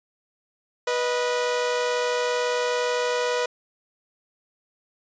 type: tone pair together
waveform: sawtooth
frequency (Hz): 489.8 / 621.7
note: B4 / D#5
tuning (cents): -14 / -2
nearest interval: major third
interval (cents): 412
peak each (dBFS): -19 / -26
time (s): 0.87-3.46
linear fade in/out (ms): 5
effects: resampled to 16000 Hz